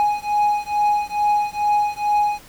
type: beating tone pair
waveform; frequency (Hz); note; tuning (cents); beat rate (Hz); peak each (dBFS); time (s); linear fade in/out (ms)
triangle; 830.6 / 832.9; G#5 / G#5; 0 / +5; 2.3; -18; 0-2.39; 0
effects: pink hiss -45 dBFS RMS until 2.48 s